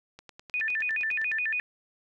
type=click train; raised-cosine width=0.2 ms; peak=-28 dBFS; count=12; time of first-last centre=0.19-1.318 s; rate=9.75 Hz
type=tone with vibrato; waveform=sine; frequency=2096 Hz; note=C7; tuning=2 cents sharp; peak=-26 dBFS; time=0.54-1.6 s; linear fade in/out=0 ms; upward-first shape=square; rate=7.1 Hz; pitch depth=290 cents each way
effects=none